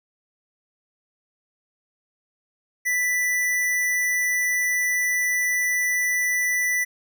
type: tone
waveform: square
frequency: 1979 Hz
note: B6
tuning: 3 cents sharp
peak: -21 dBFS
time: 2.85-6.85 s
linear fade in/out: 20 ms
effects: none